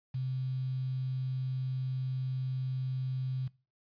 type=tone with quantisation; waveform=sine; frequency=130 Hz; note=C3; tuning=11 cents flat; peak=-31 dBFS; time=0.14-3.48 s; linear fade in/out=10 ms; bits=9; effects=noise-tail reverb RT60 0.3 s tail -20 dB re dry + resampled to 11025 Hz